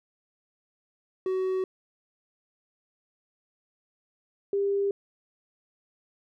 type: tone pair in turn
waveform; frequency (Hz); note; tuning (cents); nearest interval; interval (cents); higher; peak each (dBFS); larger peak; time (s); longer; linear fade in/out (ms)
triangle / sine; 375.3 / 399; F#4 / G4; +25 / +31; minor second; 106; second; -23; neither; 1.26-1.64 / 4.53-4.91; neither; 2
effects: none